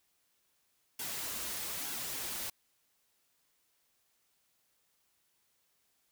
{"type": "noise with flanger", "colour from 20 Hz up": "white", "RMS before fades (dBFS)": -39, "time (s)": [0.99, 2.5], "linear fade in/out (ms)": 5, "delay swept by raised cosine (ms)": [1.6, 7.3], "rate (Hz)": 1.1, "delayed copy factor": -0.55, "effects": ["white hiss -75 dBFS RMS until 6.11 s"]}